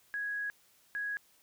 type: tone bursts at uneven times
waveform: sine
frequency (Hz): 1661.2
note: G#6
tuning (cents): 0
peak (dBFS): -33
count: 2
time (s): 0.14-0.5 / 0.95-1.17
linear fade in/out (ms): 0
effects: white hiss -66 dBFS RMS until 1.42 s